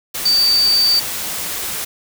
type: tone in noise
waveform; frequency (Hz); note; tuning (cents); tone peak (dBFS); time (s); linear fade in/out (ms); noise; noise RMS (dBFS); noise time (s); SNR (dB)
sine; 4612; D8; -32; -11; 0.25-1; 10; white; -24; 0.14-1.85; +10
effects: none